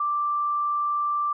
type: tone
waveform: sine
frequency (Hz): 1176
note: D6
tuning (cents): +2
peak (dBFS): -22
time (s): 0-1.33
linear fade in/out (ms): 5
effects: none